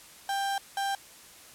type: tone bursts at uneven times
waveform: 35% pulse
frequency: 791 Hz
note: G5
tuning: 15 cents sharp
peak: -26 dBFS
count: 2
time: 0.29-0.58 / 0.77-0.95 s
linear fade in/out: 2 ms
effects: white hiss -51 dBFS RMS until 1.54 s + low-pass 12000 Hz 12 dB/octave